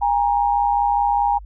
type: tone pair together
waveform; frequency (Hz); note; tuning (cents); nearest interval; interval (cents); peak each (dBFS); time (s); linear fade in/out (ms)
sine; 814 / 938.9; G#5 / A#5; -35 / +12; major second; 247; -17 / -20; 0.01-1.39; 20
effects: added 50 Hz sine -35 dBFS peak until 1.45 s